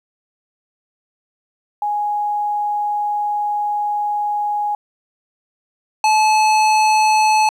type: tone pair in turn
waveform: sine / square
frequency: 830.6 / 862.8 Hz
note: G#5 / A5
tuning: 0 / -34 cents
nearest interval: minor second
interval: 66 cents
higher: second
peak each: -17 / -12 dBFS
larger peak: second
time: 1.82-4.75 / 6.04-7.49 s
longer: first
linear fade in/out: 2 ms
effects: low-pass 8000 Hz 12 dB/octave + 9-bit